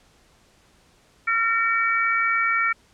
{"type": "harmonic tone", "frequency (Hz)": 456.5, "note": "A#4", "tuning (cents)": -36, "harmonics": [3, 4, 5], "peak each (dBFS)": [-22, -25, -23], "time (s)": [1.27, 2.73], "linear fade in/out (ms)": 10, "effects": ["pink hiss -58 dBFS RMS until 2.93 s", "low-pass 9000 Hz 12 dB/octave"]}